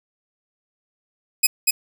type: tone with echo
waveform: 5% pulse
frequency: 2517 Hz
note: D#7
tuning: 19 cents sharp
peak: -3 dBFS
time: 1.43-1.47 s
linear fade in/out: 10 ms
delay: 240 ms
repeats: 1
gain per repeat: -2 dB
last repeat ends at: 1.71 s
effects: none